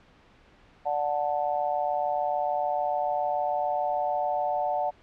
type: chord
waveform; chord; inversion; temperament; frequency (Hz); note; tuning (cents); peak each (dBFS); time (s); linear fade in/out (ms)
sine; D major; none; just; 587.3 / 734.2 / 881; D5 / F#5 / A5; 0 / -14 / +2; -30 / -27 / -31; 0.85-4.91; 20
effects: pink hiss -57 dBFS RMS until 5.02 s + low-pass 3000 Hz 12 dB/octave